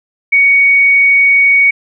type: tone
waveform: sine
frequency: 2237 Hz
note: C#7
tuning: 15 cents sharp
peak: -5 dBFS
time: 0.32-1.71 s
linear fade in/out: 10 ms
effects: none